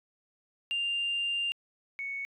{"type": "tone pair in turn", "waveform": "sine", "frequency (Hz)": [2794, 2218], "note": ["F7", "C#7"], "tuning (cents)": [0, 0], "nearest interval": "major third", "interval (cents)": 400, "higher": "first", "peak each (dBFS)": [-27, -33], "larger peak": "first", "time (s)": [[0.71, 1.52], [1.99, 2.25]], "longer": "first", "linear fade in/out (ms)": 0, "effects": ["tanh soft clip ceiling -24 dBFS"]}